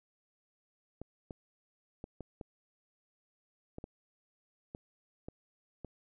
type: clicks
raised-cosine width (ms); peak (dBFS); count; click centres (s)
2; -29; 10; 1.016 / 1.308 / 2.041 / 2.207 / 2.412 / 3.784 / 3.841 / 4.749 / 5.285 / 5.847
effects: none